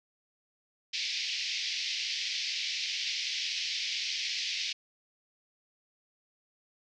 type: band-pass noise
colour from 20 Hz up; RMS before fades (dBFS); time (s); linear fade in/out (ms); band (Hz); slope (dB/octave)
white; -34; 0.93-4.73; 10; 2100 to 5500; 48
effects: none